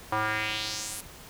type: tone with band-pass filter sweep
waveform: square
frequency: 108.1 Hz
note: A2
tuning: 30 cents flat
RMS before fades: -31 dBFS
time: 0.12-1.01 s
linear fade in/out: 5 ms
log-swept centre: 1000 to 11000 Hz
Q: 2.3
effects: pink hiss -47 dBFS RMS until 1.29 s